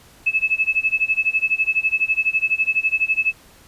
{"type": "tone with tremolo", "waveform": "sine", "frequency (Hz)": 2600, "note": "E7", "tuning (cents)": -24, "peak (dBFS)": -13, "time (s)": [0.26, 3.33], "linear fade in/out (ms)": 10, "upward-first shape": "sine", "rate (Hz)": 12, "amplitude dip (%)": 95, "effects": ["pink hiss -49 dBFS RMS until 3.67 s", "resampled to 32000 Hz"]}